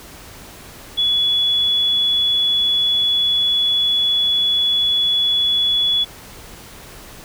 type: tone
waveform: sine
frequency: 3400 Hz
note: G#7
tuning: 40 cents sharp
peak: -14 dBFS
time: 0.97-6.05 s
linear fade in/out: 20 ms
effects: pink hiss -39 dBFS RMS until 7.24 s